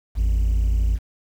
triangle tone pair together, 53.55 / 85 Hz, A1 / F2, -46 / -46 cents, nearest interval minor sixth, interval 800 cents, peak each -14 / -25 dBFS, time 0.15-0.99 s, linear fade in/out 50 ms, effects tanh soft clip ceiling -11 dBFS + 8-bit

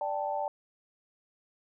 sine chord, D suspended fourth, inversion none, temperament equal, 587.3 / 784 / 880 Hz, D5 / G5 / A5, 0 / 0 / 0 cents, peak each -34 dBFS, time 0.01-0.48 s, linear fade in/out 2 ms, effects none

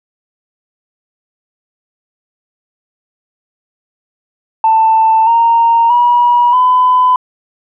sine tone with pitch steps, 888 / 925.7 / 965 / 1006 Hz, A5 / A#5 / B5 / B5, +16 / -12 / -40 / +32 cents, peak -5 dBFS, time 4.64-7.16 s, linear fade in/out 2 ms, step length 630 ms, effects tanh soft clip ceiling -1 dBFS

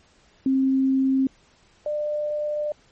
sine tone pair in turn, 266.1 / 597.4 Hz, C4 / D5, +29 / +29 cents, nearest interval octave + major second, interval 1400 cents, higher second, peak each -17 / -23 dBFS, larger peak first, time 0.46-1.27 / 1.86-2.72 s, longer second, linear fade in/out 2 ms, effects pink hiss -58 dBFS RMS until 2.91 s + MP3 32 kbps

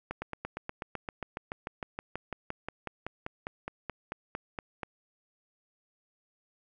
slowing click train, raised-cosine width 0.5 ms, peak -20 dBFS, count 29, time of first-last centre 0.11-4.832 s, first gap 110 ms, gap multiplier 1.03, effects none

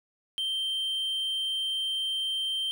triangle tone, 3136 Hz, G7, in tune, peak -26 dBFS, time 0.38-2.71 s, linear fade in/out 0 ms, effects none

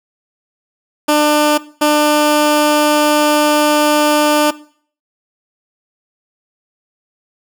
15% pulse tone bursts at uneven times, 298.7 Hz, D4, 29 cents sharp, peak -3 dBFS, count 2, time 1.08-1.58 / 1.81-4.51 s, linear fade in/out 10 ms, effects noise-tail reverb RT60 0.5 s tail -18 dB re dry

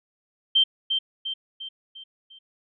sine tone with echo, 3136 Hz, G7, in tune, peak -15 dBFS, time 0.55-0.64 s, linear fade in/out 10 ms, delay 350 ms, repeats 5, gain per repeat -6 dB, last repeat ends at 2.39 s, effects none

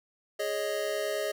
square chord, Ab suspended fourth, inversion none, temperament just, 415.3 / 553.7 / 623 Hz, Ab4 / Db5 / Eb5, 0 / -2 / +2 cents, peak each -35 / -36 / -33 dBFS, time 0.39-1.32 s, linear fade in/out 10 ms, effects none

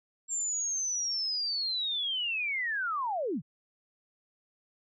sine linear sweep, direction down, 7459 to 115.6 Hz, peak -29 dBFS, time 0.28-3.42 s, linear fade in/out 50 ms, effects none

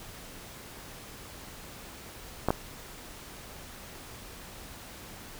clicks, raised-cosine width 1 ms, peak -10 dBFS, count 2, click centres 2.486 / 2.505 s, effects pink hiss -46 dBFS RMS until 5.39 s

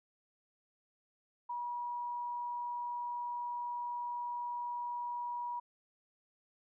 sine tone, 964 Hz, B5, 42 cents flat, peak -36 dBFS, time 1.49-5.6 s, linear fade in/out 10 ms, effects none

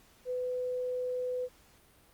sine tone, 501 Hz, B4, 25 cents sharp, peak -31 dBFS, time 0.25-1.49 s, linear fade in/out 50 ms, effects pink hiss -62 dBFS RMS until 2.13 s + Opus 48 kbps

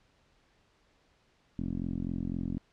10% pulse tone with low-pass filter, 43.95 Hz, F1, 12 cents sharp, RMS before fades -34 dBFS, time 1.59-2.58 s, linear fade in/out 0 ms, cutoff 260 Hz, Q 2.7, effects pink hiss -68 dBFS RMS until 2.72 s + low-pass 5000 Hz 12 dB/octave

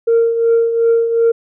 sine tone with tremolo, 461.2 Hz, A#4, 19 cents flat, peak -6 dBFS, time 0.07-1.32 s, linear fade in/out 10 ms, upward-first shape triangle, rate 2.7 Hz, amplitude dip 65%, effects tanh soft clip ceiling -6 dBFS

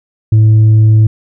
sine tone with tanh clipping, 109 Hz, A2, 16 cents flat, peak -4 dBFS, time 0.32-1.07 s, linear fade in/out 5 ms, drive 2 dB, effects none

